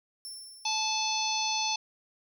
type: tone with exponential decay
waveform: 25% pulse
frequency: 5390 Hz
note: E8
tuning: 38 cents sharp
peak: -33 dBFS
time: 0.25-1.5 s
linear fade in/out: 0 ms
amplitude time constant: 270 ms
type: harmonic tone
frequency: 870 Hz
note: A5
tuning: 20 cents flat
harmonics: 1 / 3 / 4 / 5 / 6 / 7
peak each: -32 / -35 / -36 / -33 / -38 / -35 dBFS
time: 0.65-1.76 s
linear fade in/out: 5 ms
effects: none